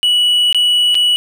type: tone with dropouts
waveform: triangle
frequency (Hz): 2941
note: F#7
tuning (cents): -11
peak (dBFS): -8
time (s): 0.03-1.16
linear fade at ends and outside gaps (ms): 0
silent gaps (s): 0.527-0.546 / 0.945-0.952
effects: none